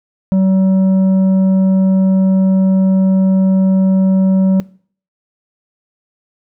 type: tone with tanh clipping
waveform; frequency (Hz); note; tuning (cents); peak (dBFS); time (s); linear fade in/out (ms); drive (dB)
sine; 190; F#3; +46; -10; 0.32-4.6; 0; 7
effects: noise-tail reverb RT60 0.5 s tail -22 dB re dry